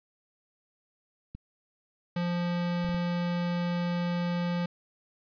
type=clicks; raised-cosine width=5 ms; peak=-28 dBFS; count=4; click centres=1.35 / 2.846 / 2.891 / 2.945 s
type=tone; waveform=square; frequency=174.61 Hz; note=F3; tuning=in tune; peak=-28 dBFS; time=2.16-4.66 s; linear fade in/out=5 ms
effects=resampled to 11025 Hz + 10-bit

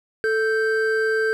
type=tone pair together; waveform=triangle; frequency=440 / 1565.6 Hz; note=A4 / G6; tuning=0 / -3 cents; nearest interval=octave + minor seventh; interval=2197 cents; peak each=-18 / -21 dBFS; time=0.24-1.33 s; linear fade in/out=0 ms; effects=none

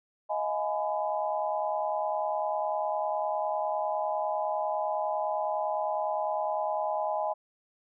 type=chord; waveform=sine; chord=F half-diminished seventh; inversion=third; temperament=just; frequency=628.6 / 698.5 / 838.1 / 1005.8 Hz; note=Eb5 / F5 / Ab5 / Cb6; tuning=+18 / 0 / +16 / +31 cents; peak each=-31 / -37 / -31 / -36 dBFS; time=0.29-7.34 s; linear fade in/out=20 ms; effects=none

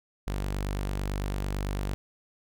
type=tone; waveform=sawtooth; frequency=48.97 Hz; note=G1; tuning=1 cent flat; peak=-25 dBFS; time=0.27-1.94 s; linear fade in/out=0 ms; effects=none

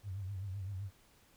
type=tone with vibrato; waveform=sine; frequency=96.9 Hz; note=G2; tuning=20 cents flat; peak=-38 dBFS; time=0.03-0.91 s; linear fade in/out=50 ms; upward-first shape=triangle; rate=7.8 Hz; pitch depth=120 cents each way; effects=pink hiss -66 dBFS RMS until 1.36 s

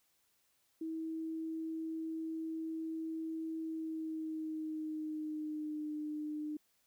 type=tone with pitch glide; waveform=sine; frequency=322 to 302.2 Hz; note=E4 to D4; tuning=-41 to +50 cents; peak=-37 dBFS; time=0.81-6.57 s; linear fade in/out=5 ms; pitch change=-109 cents; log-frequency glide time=3.61-5.92 s; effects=white hiss -75 dBFS RMS until 6.86 s

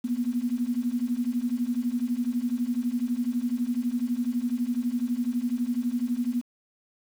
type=beating tone pair; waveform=sine; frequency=235.8 / 247.8 Hz; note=A#3 / B3; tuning=+20 / +6 cents; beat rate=12 Hz; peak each=-28 / -27 dBFS; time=0.04-6.42 s; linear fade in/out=10 ms; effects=8-bit

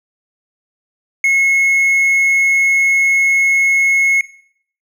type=tone; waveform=triangle; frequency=2176 Hz; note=C#7; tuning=33 cents flat; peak=-8 dBFS; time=1.24-4.21 s; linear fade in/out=2 ms; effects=noise-tail reverb RT60 0.6 s tail -17 dB re dry

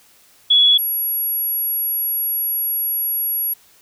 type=tone pair in turn; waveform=sine; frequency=3379 / 11366 Hz; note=G#7 / F9; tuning=+29 / +29 cents; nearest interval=octave + major sixth; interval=2100 cents; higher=second; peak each=-9 / -18 dBFS; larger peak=first; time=0.5-0.78 / 0.78-3.54 s; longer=second; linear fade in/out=10 ms; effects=white hiss -52 dBFS RMS until 3.81 s

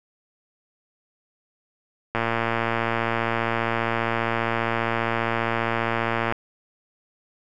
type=click train; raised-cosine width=0.5 ms; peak=-8 dBFS; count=481; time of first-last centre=2.15-6.324 s; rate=115 Hz; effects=none

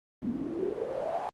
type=noise with band-pass filter sweep; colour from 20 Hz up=pink; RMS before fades=-33 dBFS; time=0.22-1.29 s; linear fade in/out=0 ms; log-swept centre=220 to 820 Hz; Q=9; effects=Opus 24 kbps

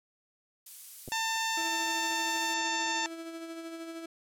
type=noise; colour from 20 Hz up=violet; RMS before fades=-42 dBFS; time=0.66-2.54 s; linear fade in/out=5 ms
type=clicks; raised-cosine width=2 ms; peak=-30 dBFS; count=2; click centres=1.078 / 1.086 s
type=harmonic tone; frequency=896 Hz; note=A5; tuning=31 cents sharp; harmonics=1 / 2 / 3 / 4 / 5 / 6 / 7 / 8; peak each=-33 / -35 / -38 / -38 / -42 / -42 / -42 / -40 dBFS; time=1.12-3.06 s; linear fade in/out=0 ms
type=tone with tremolo; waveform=35% pulse; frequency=329.6 Hz; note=E4; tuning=in tune; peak=-36 dBFS; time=1.57-4.06 s; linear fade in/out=5 ms; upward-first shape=sine; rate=13 Hz; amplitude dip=40%
effects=low-pass 12000 Hz 12 dB/octave

